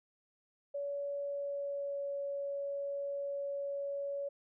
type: tone with pitch glide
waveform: sine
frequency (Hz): 567 to 562.4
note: C#5 to C#5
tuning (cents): +39 to +25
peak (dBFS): -35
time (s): 0.74-4.29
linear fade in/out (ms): 10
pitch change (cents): -14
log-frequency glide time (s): 1.19-2.1
effects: none